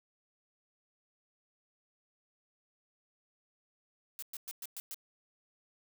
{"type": "noise bursts", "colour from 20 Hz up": "blue", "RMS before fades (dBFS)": -42, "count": 6, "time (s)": [4.19, 4.944], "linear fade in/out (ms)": 0, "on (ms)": 34, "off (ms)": 110, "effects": []}